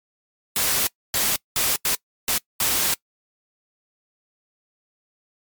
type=noise bursts at uneven times; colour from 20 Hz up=white; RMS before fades=-21 dBFS; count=6; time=0.56-0.87 / 1.14-1.36 / 1.56-1.76 / 1.85-1.95 / 2.28-2.38 / 2.6-2.94 s; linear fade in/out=2 ms; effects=noise-tail reverb RT60 0.1 s tail -24 dB re dry + MP3 96 kbps